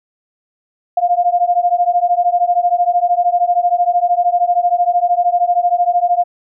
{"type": "beating tone pair", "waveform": "sine", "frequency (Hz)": [698.5, 711.5], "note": ["F5", "F5"], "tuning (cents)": [0, 32], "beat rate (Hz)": 13, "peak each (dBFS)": [-14, -14], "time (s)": [0.97, 6.24], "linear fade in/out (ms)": 5, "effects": []}